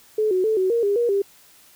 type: tone with pitch steps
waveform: sine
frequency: 430.7 / 370.1 / 438.1 / 374.8 / 467.1 / 404.2 / 475.2 / 398 Hz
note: A4 / F#4 / A4 / F#4 / A#4 / G#4 / A#4 / G4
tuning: -37 / 0 / -7 / +22 / +3 / -47 / +33 / +26 cents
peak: -17 dBFS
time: 0.18-1.22 s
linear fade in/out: 5 ms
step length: 130 ms
effects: white hiss -52 dBFS RMS until 1.75 s